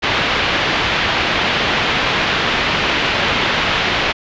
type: low-pass noise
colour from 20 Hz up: white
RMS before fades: -17 dBFS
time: 0.02-4.13 s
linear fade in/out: 20 ms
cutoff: 3400 Hz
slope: 24 dB/octave
effects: resampled to 16000 Hz